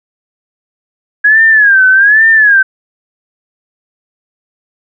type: tone with vibrato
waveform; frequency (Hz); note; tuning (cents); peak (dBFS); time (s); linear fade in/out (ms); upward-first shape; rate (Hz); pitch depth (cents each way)
sine; 1653; G#6; -9; -3; 1.24-2.63; 10; sine; 1.2; 150
effects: none

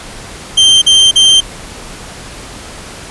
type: tone bursts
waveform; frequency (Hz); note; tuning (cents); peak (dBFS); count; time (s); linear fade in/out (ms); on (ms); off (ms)
40% pulse; 3143; G7; +4; -3; 3; 0.57-1.406; 10; 250; 43
effects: pink hiss -29 dBFS RMS until 3.1 s + resampled to 24000 Hz

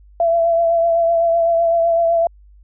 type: tone with vibrato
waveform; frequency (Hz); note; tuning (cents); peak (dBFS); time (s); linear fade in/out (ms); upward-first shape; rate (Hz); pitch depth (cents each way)
sine; 672; E5; +33; -12; 0.2-2.27; 2; triangle; 7.9; 31
effects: added 50 Hz sine -43 dBFS peak until 2.63 s

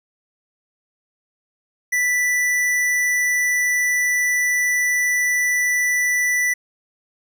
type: tone with hard clipping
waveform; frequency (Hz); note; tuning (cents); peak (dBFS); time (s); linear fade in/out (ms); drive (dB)
sine; 1975.5; B6; 0; -18; 1.92-6.54; 10; 15
effects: none

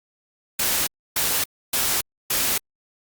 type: noise bursts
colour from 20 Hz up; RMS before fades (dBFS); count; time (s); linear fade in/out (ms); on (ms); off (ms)
white; -22; 4; 0.59-2.58; 5; 280; 290
effects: Opus 48 kbps

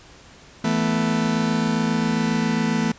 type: chord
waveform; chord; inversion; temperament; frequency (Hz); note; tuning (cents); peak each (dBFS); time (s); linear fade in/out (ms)
40% pulse; E suspended fourth; none; just; 164.81 / 219.8 / 247.2; E3 / A3 / B3; 0 / -2 / +2; -24 / -21 / -24; 0.64-2.92; 5
effects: pink hiss -47 dBFS RMS until 2.98 s + resampled to 16000 Hz

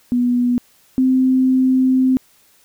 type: tone pair in turn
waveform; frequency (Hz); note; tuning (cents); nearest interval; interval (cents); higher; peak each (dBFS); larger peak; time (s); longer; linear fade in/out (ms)
sine; 244.7 / 259.3; B3 / C4; -16 / -15; minor second; 101; second; -13 / -11; second; 0.12-0.58 / 0.98-2.17; second; 0
effects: white hiss -54 dBFS RMS until 2.64 s

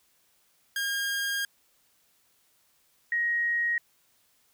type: tone pair in turn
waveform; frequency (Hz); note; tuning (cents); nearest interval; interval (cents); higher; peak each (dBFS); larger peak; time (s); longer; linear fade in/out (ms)
sawtooth / sine; 1618 / 1884.6; G#6 / A#6; -46 / +18; minor third; 264; second; -24; neither; 0.76-1.45 / 3.12-3.78; first; 2
effects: white hiss -67 dBFS RMS until 4.53 s

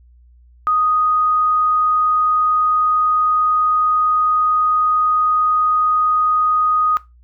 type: tone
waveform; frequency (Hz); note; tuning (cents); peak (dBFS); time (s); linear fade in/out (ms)
sine; 1244.5; D#6; 0; -13; 0.67-6.97; 0
effects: noise-tail reverb RT60 0.2 s tail -17 dB re dry + added 60 Hz sine -45 dBFS peak until 7.23 s

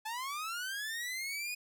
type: linear sweep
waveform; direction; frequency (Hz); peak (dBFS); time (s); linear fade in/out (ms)
sawtooth; up; 853 to 2489; -33; 0.05-1.55; 10
effects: 12-bit

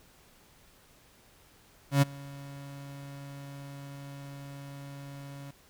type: tone with ADSR envelope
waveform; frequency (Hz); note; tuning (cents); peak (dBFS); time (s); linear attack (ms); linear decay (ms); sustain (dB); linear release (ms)
35% pulse; 140; C#3; +18; -16; 1.91-5.51; 110; 19; -24; 5
effects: pink hiss -60 dBFS RMS until 5.69 s

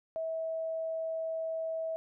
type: tone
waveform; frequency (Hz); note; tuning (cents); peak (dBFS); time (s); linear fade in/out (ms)
sine; 648; E5; -30; -32; 0.16-1.96; 0
effects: none

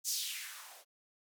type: noise with band-pass filter sweep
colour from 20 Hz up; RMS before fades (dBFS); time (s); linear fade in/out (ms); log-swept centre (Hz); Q
violet; -40; 0.04-0.85; 50; 6600 to 480; 2.5
effects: none

